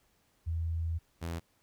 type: tone pair in turn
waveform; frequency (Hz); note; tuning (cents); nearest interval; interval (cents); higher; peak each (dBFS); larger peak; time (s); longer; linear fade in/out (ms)
sine / sawtooth; 82.41 / 83.9; E2 / E2; 0 / +31; unison; 31; second; -30 / -31; first; 0.46-0.99 / 1.21-1.4; first; 20
effects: pink hiss -71 dBFS RMS until 1.62 s